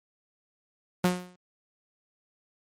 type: tone with exponential decay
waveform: sawtooth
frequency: 180 Hz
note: F#3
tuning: 47 cents flat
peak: -15 dBFS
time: 1.04-1.36 s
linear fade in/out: 5 ms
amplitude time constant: 69 ms
effects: MP3 64 kbps